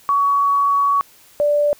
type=tone pair in turn; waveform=sine; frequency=1126 / 586.4 Hz; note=C#6 / D5; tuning=+27 / -3 cents; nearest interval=major seventh; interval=1130 cents; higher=first; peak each=-13 dBFS; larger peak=neither; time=0.09-1.01 / 1.4-1.73 s; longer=first; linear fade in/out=0 ms; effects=white hiss -49 dBFS RMS until 1.79 s